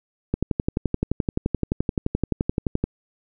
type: click train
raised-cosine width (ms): 3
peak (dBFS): -8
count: 30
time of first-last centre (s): 0.34-2.84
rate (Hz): 11.6
effects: none